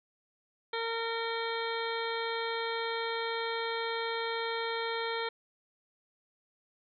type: harmonic tone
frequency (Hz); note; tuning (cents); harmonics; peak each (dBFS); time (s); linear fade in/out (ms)
458.1; A#4; -30; 1 / 2 / 3 / 4 / 5 / 7 / 8 / 9; -35 / -38 / -40 / -41 / -42 / -43 / -44 / -45; 0.73-5.29; 5
effects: none